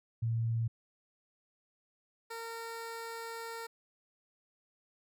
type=tone pair in turn; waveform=sine / 15% pulse; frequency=114.6 / 458.4 Hz; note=A#2 / A#4; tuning=-29 / -29 cents; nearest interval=2 octaves; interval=2400 cents; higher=second; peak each=-29 / -34 dBFS; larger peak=first; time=0.22-0.68 / 2.3-3.67 s; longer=second; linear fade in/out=10 ms; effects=none